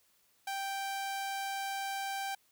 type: tone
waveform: sawtooth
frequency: 784 Hz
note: G5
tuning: in tune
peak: -31 dBFS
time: 0.47-2.35 s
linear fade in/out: 5 ms
effects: white hiss -70 dBFS RMS until 2.51 s